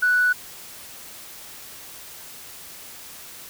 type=tone; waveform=sine; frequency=1480 Hz; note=F#6; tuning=in tune; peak=-15 dBFS; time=0.02-0.33 s; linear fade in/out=10 ms; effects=tanh soft clip ceiling -11 dBFS + white hiss -41 dBFS RMS until 3.49 s